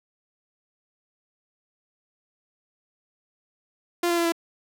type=tone with pitch steps; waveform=sawtooth; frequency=347.1 / 343.1 / 339.2 / 335.3 Hz; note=F4 / F4 / E4 / E4; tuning=-11 / -31 / +50 / +30 cents; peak=-17 dBFS; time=4.03-4.322 s; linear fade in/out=5 ms; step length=73 ms; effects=none